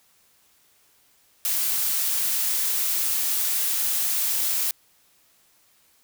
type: noise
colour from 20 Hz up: blue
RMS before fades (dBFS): -24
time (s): 1.45-4.71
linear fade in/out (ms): 0
effects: white hiss -61 dBFS RMS until 6.03 s